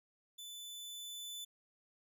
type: tone with level ramp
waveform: sawtooth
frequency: 3500 Hz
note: A7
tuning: 10 cents flat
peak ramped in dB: -44 to -40 dBFS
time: 0.38-1.45 s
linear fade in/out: 10 ms
effects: none